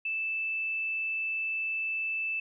sine tone, 2637 Hz, E7, in tune, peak -29 dBFS, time 0.05-2.4 s, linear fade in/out 5 ms, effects none

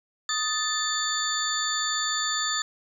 sine tone cluster, 1249 / 1755 / 3568 / 4527 / 7060 Hz, D#6 / A6 / A7 / C#8 / A8, +6 / -5 / +23 / +36 / +5 cents, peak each -31 dBFS, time 0.29-2.62 s, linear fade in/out 2 ms, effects 9-bit

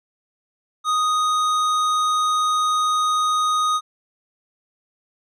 sine tone with hard clipping, 1244.5 Hz, D#6, in tune, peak -19 dBFS, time 0.84-3.81 s, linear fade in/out 50 ms, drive 12 dB, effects none

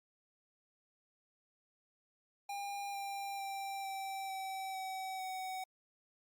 square tone with pitch steps, 803 / 794.2 / 785.6 / 777 / 768.5 / 760.1 / 751.8 Hz, G5 / G5 / G5 / G5 / G5 / F#5 / F#5, +41 / +22 / +4 / -16 / -35 / +46 / +27 cents, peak -40 dBFS, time 2.49-5.64 s, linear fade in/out 5 ms, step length 450 ms, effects Opus 48 kbps

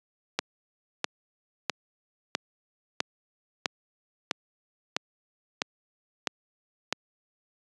click train, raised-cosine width 0.2 ms, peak -7 dBFS, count 11, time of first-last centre 0.39-6.926 s, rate 1.53 Hz, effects high-pass 200 Hz 12 dB/octave + resampled to 22050 Hz

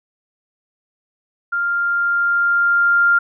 sine tone with level ramp, 1396.9 Hz, F6, in tune, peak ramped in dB -17 to -10 dBFS, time 1.52-3.19 s, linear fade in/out 10 ms, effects none

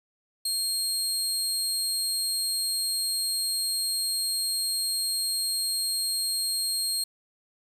25% pulse tone, 4230 Hz, C8, 18 cents sharp, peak -21 dBFS, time 0.45-7.04 s, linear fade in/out 5 ms, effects 8-bit

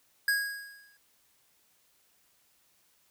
square tone with exponential decay, 1646 Hz, G#6, 16 cents flat, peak -23 dBFS, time 0.28-0.97 s, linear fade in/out 2 ms, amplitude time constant 150 ms, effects white hiss -68 dBFS RMS until 3.1 s

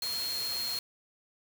sine tone in noise, 4243 Hz, C8, 23 cents sharp, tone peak -32 dBFS, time 0.02-0.79 s, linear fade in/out 2 ms, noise white, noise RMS -39 dBFS, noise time 0.02-0.79 s, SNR +4 dB, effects none

